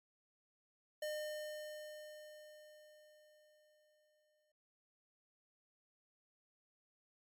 square tone with exponential decay, 607 Hz, D#5, 43 cents flat, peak -39 dBFS, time 1.02-4.52 s, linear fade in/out 5 ms, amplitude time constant 760 ms, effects MP3 64 kbps

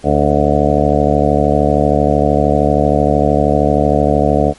harmonic tone, 73 Hz, D2, 10 cents flat, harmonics 1 / 2 / 3 / 4 / 6 / 7 / 8 / 9 / 10, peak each -18 / -18 / -18 / -18 / -18 / -18 / -18 / -18 / -18 dBFS, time 0.03-4.54 s, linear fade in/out 50 ms, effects pink hiss -43 dBFS RMS until 4.58 s + MP3 48 kbps

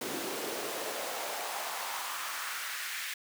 pink noise with high-pass filter sweep, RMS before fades -37 dBFS, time 0.01-3.14 s, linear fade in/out 5 ms, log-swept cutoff 290 to 2000 Hz, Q 2, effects none

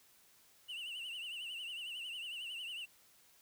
triangle tone with vibrato, 2852 Hz, F7, 36 cents sharp, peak -40 dBFS, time 0.68-2.86 s, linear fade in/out 20 ms, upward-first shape triangle, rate 11 Hz, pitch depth 130 cents each way, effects white hiss -66 dBFS RMS until 3.41 s

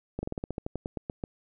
slowing click train, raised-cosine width 2 ms, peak -19 dBFS, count 14, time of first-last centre 0.19-1.238 s, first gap 40 ms, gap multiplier 1.11, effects none

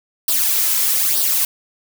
blue noise with flanger, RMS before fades -17 dBFS, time 0.28-1.45 s, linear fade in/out 2 ms, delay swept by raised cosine 0.21 to 3.11 ms, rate 1.1 Hz, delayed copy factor +0.65, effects none

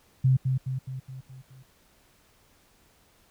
sine tone with echo, 130.81 Hz, C3, in tune, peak -17 dBFS, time 0.24-0.37 s, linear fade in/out 10 ms, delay 210 ms, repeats 6, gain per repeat -5 dB, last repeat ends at 1.63 s, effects pink hiss -62 dBFS RMS until 3.3 s

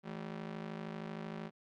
sawtooth ring-modulated tone, 192.2 Hz, G3, 34 cents flat, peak -34 dBFS, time 0.03-1.51 s, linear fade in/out 50 ms, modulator 26.5 Hz, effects low-pass 3000 Hz 12 dB/octave + Opus 48 kbps

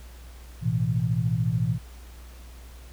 sine chord, A suspended second, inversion none, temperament just, 110 / 123.75 / 165 Hz, A2 / B2 / E3, 0 / +4 / +2 cents, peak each -27 / -25 / -27 dBFS, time 0.61-1.79 s, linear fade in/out 50 ms, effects added 60 Hz sine -42 dBFS peak until 2.92 s + pink hiss -52 dBFS RMS until 2.92 s

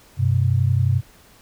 sine tone pair together, 96.2 / 127.6 Hz, G2 / C3, -32 / -43 cents, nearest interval perfect fourth, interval 489 cents, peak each -18 dBFS, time 0.17-1.02 s, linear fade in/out 50 ms, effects pink hiss -51 dBFS RMS until 1.41 s

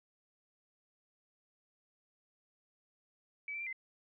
sine tone with pitch steps, 2291 / 2339 / 2368 / 2063 Hz, D7 / D7 / D7 / C7, -44 / -8 / +14 / -25 cents, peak -38 dBFS, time 3.48-3.728 s, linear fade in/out 2 ms, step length 62 ms, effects none

